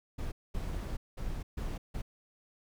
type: noise bursts at uneven times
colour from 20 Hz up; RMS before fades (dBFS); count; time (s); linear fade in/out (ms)
brown; -36; 5; 0.18-0.32 / 0.54-0.97 / 1.17-1.43 / 1.57-1.78 / 1.94-2.02; 10
effects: none